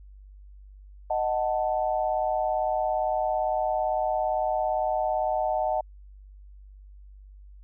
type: chord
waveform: sine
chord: D# diminished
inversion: none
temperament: equal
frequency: 622.3 / 740 / 880 Hz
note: D#5 / F#5 / A5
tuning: 0 / 0 / 0 cents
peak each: -27 / -27 / -30 dBFS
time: 1.1-5.81 s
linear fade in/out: 5 ms
effects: added 49 Hz sine -45 dBFS peak until 7.63 s